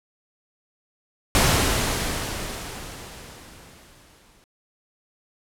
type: noise with exponential decay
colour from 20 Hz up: pink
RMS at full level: -17 dBFS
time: 1.35-4.44 s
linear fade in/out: 0 ms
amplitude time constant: 670 ms
effects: low-pass 12000 Hz 12 dB/octave